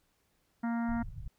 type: harmonic tone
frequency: 233.1 Hz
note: A#3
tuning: in tune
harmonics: 1 / 3 / 4 / 5 / 6 / 7 / 8 / 9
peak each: -30 / -42 / -43 / -52 / -45 / -55 / -50 / -59 dBFS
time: 0.63-1.03 s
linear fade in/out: 10 ms
type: low-pass noise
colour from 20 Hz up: pink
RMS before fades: -41 dBFS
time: 0.88-1.28 s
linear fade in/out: 5 ms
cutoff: 140 Hz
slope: 48 dB/octave
effects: pink hiss -74 dBFS RMS until 1.38 s